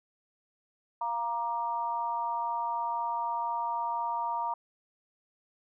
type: tone with amplitude modulation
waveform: sine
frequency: 939 Hz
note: A#5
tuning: 12 cents sharp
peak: -25 dBFS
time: 1.01-4.54 s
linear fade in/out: 5 ms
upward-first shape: sine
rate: 244 Hz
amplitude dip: 85%
effects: none